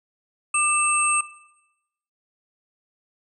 sine tone cluster, 1199 / 2642 / 8470 Hz, D6 / E7 / C9, +36 / +3 / +20 cents, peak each -24 / -23 / -22 dBFS, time 0.54-1.21 s, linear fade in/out 5 ms, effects noise-tail reverb RT60 0.9 s tail -17 dB re dry

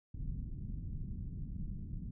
pink low-pass noise, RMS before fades -41 dBFS, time 0.14-2.11 s, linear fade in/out 5 ms, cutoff 200 Hz, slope 24 dB/octave, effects none

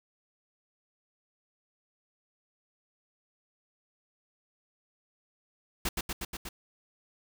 pink noise with echo, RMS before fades -30 dBFS, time 5.85-5.89 s, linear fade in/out 5 ms, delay 120 ms, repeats 5, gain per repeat -2 dB, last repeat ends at 6.49 s, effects none

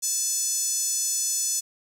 5% pulse tone with high-pass filter, 868 Hz, A5, 24 cents flat, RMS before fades -26 dBFS, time 0.02-1.61 s, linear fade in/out 20 ms, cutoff 6600 Hz, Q 3.1, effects 9-bit

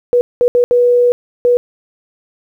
sine tone bursts at uneven times, 487 Hz, B4, 24 cents flat, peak -7 dBFS, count 5, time 0.13-0.21 / 0.41-0.48 / 0.55-0.64 / 0.71-1.12 / 1.45-1.57 s, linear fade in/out 0 ms, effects 8-bit

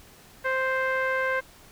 sawtooth tone with low-pass filter, 523.3 Hz, C5, in tune, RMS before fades -26 dBFS, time 0.44-1.41 s, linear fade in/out 20 ms, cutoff 1800 Hz, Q 4.9, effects pink hiss -52 dBFS RMS until 1.71 s

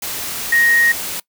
sine tone in noise, 1873 Hz, A#6, 8 cents sharp, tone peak -11 dBFS, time 0.52-0.92 s, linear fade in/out 5 ms, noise white, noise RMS -25 dBFS, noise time 0.02-1.2 s, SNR +11 dB, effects noise-tail reverb RT60 0.1 s tail -22 dB re dry

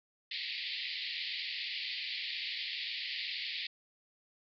white band-pass noise, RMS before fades -39 dBFS, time 0.31-3.67 s, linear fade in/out 5 ms, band 1900 to 4700 Hz, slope 96 dB/octave, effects none

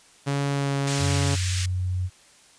sawtooth tone with vibrato, 140 Hz, C#3, 18 cents sharp, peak -19 dBFS, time 0.26-1.36 s, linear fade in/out 20 ms, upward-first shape sine, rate 1.4 Hz, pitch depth 11 cents each way
white band-pass noise, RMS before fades -32 dBFS, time 0.87-1.66 s, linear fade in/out 5 ms, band 1600 to 8400 Hz, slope 24 dB/octave
sine tone with pitch glide, 92 to 91.42 Hz, F#2 to F#2, -9 to -20 cents, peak -23 dBFS, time 0.98-2.1 s, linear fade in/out 50 ms, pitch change -11 cents, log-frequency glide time 1.21-1.86 s
effects white hiss -54 dBFS RMS until 2.58 s + resampled to 22050 Hz

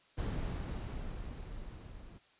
brown noise with level ramp, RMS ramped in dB -34 to -51 dBFS, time 0.17-2.19 s, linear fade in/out 20 ms, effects white hiss -66 dBFS RMS until 2.39 s + resampled to 8000 Hz

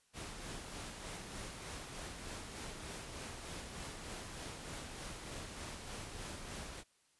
pink noise with tremolo, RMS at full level -45 dBFS, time 0.13-6.84 s, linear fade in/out 50 ms, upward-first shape sine, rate 3.3 Hz, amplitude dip 35%, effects white hiss -73 dBFS RMS until 7.19 s + resampled to 24000 Hz

